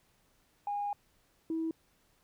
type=tone pair in turn; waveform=sine; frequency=817 / 324.2 Hz; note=G#5 / E4; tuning=-29 / -29 cents; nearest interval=octave + major third; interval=1600 cents; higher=first; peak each=-31 / -30 dBFS; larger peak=second; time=0.67-0.93 / 1.5-1.71 s; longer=first; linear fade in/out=2 ms; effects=tanh soft clip ceiling -26 dBFS + pink hiss -70 dBFS RMS until 2.23 s